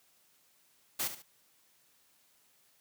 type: noise with echo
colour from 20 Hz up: white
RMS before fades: -33 dBFS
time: 0.99-1.08 s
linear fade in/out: 10 ms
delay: 72 ms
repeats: 2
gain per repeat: -10 dB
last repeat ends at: 1.224 s
effects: white hiss -68 dBFS RMS until 2.8 s + high-pass 80 Hz 12 dB/octave